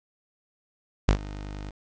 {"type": "tone with ADSR envelope", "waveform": "sawtooth", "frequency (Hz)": 50.2, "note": "G1", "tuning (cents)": 42, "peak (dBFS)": -11, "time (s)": [1.08, 1.71], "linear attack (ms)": 9, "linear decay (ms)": 83, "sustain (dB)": -20, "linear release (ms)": 10, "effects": ["resampled to 16000 Hz", "8-bit"]}